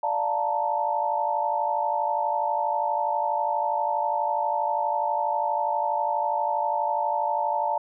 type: chord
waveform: sine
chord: Bb major seventh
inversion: first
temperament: equal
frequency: 587.3 / 698.5 / 880 / 932.3 Hz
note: D5 / F5 / A5 / Bb5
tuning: 0 / 0 / 0 / 0 cents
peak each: -30 / -30 / -25 / -30 dBFS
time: 0.03-7.78 s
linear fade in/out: 5 ms
effects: none